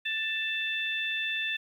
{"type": "harmonic tone", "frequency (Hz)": 884, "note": "A5", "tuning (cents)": 8, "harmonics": [2, 3, 4], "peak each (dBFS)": [-33, -32, -34], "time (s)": [0.05, 1.57], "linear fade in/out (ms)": 10, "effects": ["10-bit"]}